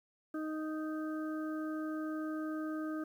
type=harmonic tone; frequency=311.1 Hz; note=D#4; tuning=in tune; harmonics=1 / 2 / 4 / 5; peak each=-36 / -46 / -47 / -50 dBFS; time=0.34-3.04 s; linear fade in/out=5 ms; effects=11-bit